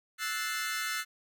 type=chord; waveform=sawtooth; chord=F# half-diminished seventh; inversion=third; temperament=equal; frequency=1318.5 / 1480 / 1760 / 2093 Hz; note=E6 / F#6 / A6 / C7; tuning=0 / 0 / 0 / 0 cents; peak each=-34 dBFS; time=0.18-1.05 s; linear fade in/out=50 ms; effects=none